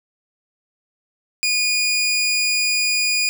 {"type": "tone", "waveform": "20% pulse", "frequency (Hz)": 2450, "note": "D#7", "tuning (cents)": -27, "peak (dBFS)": -12, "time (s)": [1.43, 3.29], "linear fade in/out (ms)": 0, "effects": []}